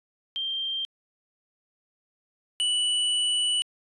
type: tone pair in turn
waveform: sine / square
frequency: 3167 / 2960 Hz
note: G7 / F#7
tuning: +17 / 0 cents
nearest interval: minor second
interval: 117 cents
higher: first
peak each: -27 / -23 dBFS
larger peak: second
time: 0.36-0.85 / 2.6-3.62 s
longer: second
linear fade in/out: 0 ms
effects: resampled to 24000 Hz